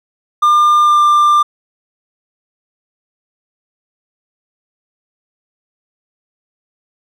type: tone with pitch glide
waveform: triangle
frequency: 1200 to 1190.3 Hz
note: D6 to D6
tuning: +37 to +23 cents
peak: -5 dBFS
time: 0.42-1.43 s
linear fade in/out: 10 ms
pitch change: -14 cents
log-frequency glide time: 0.83-1.03 s
effects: none